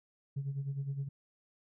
sine tone with tremolo, 138.59 Hz, C#3, in tune, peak -30 dBFS, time 0.36-1.09 s, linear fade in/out 10 ms, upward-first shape sine, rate 9.7 Hz, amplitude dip 70%, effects tanh soft clip ceiling -30 dBFS

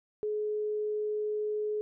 sine tone, 423.4 Hz, G#4, 33 cents sharp, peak -29 dBFS, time 0.23-1.81 s, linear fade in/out 0 ms, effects none

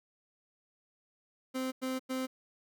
30% pulse tone bursts, 259.7 Hz, C4, 13 cents flat, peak -30 dBFS, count 3, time 1.54-2.27 s, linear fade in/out 20 ms, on 180 ms, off 95 ms, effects none

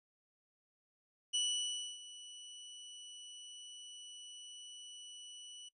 sawtooth tone with ADSR envelope, 2957 Hz, F#7, 2 cents flat, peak -28 dBFS, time 1.33-5.69 s, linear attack 19 ms, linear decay 630 ms, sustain -18 dB, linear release 8 ms, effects noise-tail reverb RT60 0.1 s tail -20 dB re dry + resampled to 24000 Hz

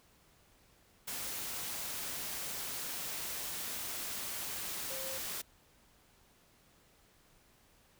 sine tone in noise, 531 Hz, C5, 25 cents sharp, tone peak -44 dBFS, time 4.9-5.18 s, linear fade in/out 10 ms, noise white, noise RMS -40 dBFS, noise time 1.07-5.42 s, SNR -7 dB, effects pink hiss -66 dBFS RMS until 7.99 s

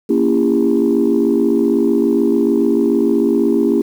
sine chord, A# diminished seventh, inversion none, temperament just, 233.1 / 279.7 / 335.6 / 402.8 Hz, A#3 / C#4 / E4 / G4, 0 / +16 / +31 / +47 cents, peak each -16 dBFS, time 0.09-3.82 s, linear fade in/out 10 ms, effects tanh soft clip ceiling -4 dBFS + 7-bit

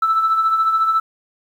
sine tone with tremolo, 1318.5 Hz, E6, in tune, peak -10 dBFS, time 0.02-1 s, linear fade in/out 5 ms, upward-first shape triangle, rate 14 Hz, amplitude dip 60%, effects tanh soft clip ceiling -9 dBFS + 8-bit

